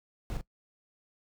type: noise with echo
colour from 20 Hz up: brown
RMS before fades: -34 dBFS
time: 0.3-0.37 s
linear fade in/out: 0 ms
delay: 41 ms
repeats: 1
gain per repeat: -5 dB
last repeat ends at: 0.411 s
effects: noise-tail reverb RT60 0.1 s tail -21 dB re dry